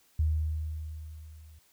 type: tone with level ramp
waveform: sine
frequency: 77.78 Hz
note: D#2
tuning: in tune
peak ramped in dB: -22 to -50 dBFS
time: 0.19-1.59 s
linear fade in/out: 5 ms
effects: white hiss -65 dBFS RMS until 1.72 s